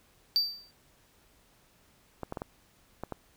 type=tone with exponential decay; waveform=triangle; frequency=4649 Hz; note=D8; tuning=18 cents flat; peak=-19 dBFS; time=0.36-0.71 s; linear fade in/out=0 ms; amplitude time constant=74 ms
type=clicks; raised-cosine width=1 ms; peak=-21 dBFS; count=6; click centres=2.233 / 2.324 / 2.372 / 2.419 / 3.036 / 3.123 s
effects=pink hiss -64 dBFS RMS until 3.36 s